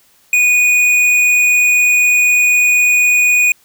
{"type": "tone with tanh clipping", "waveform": "triangle", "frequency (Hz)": 2468, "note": "D#7", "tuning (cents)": -15, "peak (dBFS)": -10, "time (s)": [0.33, 3.52], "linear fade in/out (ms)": 2, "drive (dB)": 17, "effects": ["white hiss -52 dBFS RMS until 3.64 s"]}